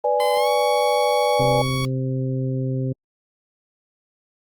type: chord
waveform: sine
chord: G# diminished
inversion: first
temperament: equal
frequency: 493.9 / 587.3 / 830.6 Hz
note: B4 / D5 / G#5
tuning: 0 / 0 / 0 cents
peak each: -21 dBFS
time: 0.04-1.62 s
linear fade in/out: 5 ms
type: tone with pitch glide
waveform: 15% pulse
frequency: 1026 to 1118.9 Hz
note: C6 to C#6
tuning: -34 to +16 cents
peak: -20 dBFS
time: 0.2-1.85 s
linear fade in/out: 0 ms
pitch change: +150 cents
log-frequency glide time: 0.35-0.48 s
type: harmonic tone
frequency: 130.81 Hz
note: C3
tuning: in tune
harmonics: 1 / 2 / 3 / 4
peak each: -22 / -28 / -32 / -34 dBFS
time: 1.39-2.93 s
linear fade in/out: 10 ms
effects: Opus 24 kbps